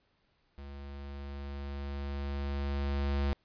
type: tone with level ramp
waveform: square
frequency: 70.2 Hz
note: C#2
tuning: 22 cents sharp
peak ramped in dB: -44 to -28 dBFS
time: 0.58-3.33 s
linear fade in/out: 0 ms
effects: pink hiss -73 dBFS RMS until 3.44 s + resampled to 11025 Hz